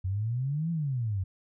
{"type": "exponential two-way sweep", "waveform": "sine", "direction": "up then down", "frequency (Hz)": [90.4, 171.1, 90.4], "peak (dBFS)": -27, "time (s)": [0.04, 1.24], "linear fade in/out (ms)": 10, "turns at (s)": 0.71, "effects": []}